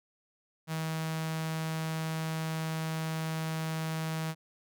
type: tone with notch filter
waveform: sawtooth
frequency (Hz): 159.9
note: D#3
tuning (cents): +48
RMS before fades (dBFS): -34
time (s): 0.67-4.35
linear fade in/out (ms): 50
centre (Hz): 370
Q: 1.2
effects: none